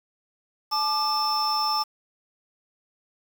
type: tone cluster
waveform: triangle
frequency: 865 / 1191 / 5330 Hz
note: A5 / D6 / E8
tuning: -30 / +24 / +18 cents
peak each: -25 dBFS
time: 0.71-1.84 s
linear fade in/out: 20 ms
effects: 7-bit